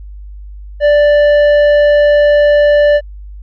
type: tone with tanh clipping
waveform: triangle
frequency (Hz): 587.3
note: D5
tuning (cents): 0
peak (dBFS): -7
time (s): 0.8-3.01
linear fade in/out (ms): 50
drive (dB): 13
effects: added 50 Hz sine -27 dBFS peak until 3.42 s